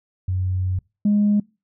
sine tone pair in turn, 92.5 / 206.8 Hz, F#2 / G#3, 0 / -7 cents, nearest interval octave + major second, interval 1393 cents, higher second, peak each -19 / -13 dBFS, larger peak second, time 0.28-0.79 / 1.05-1.4 s, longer first, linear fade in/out 5 ms, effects noise-tail reverb RT60 0.3 s tail -26 dB re dry + tanh soft clip ceiling -11 dBFS

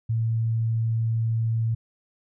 sine tone, 113.4 Hz, A#2, 47 cents flat, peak -21 dBFS, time 0.09-1.75 s, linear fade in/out 10 ms, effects none

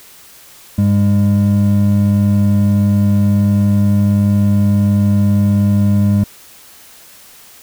triangle tone pair together, 101.24 / 202.7 Hz, G#2 / G#3, -44 / -42 cents, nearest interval octave, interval 1202 cents, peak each -10 dBFS, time 0.78-6.24 s, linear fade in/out 5 ms, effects white hiss -41 dBFS RMS until 7.62 s

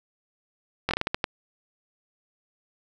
slowing click train, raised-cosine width 0.3 ms, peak -8 dBFS, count 8, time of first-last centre 0.89-1.242 s, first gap 20 ms, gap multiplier 1.3, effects none

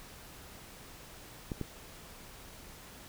clicks, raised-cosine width 3 ms, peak -22 dBFS, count 2, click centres 1.518 / 1.613 s, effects pink hiss -51 dBFS RMS until 3.08 s

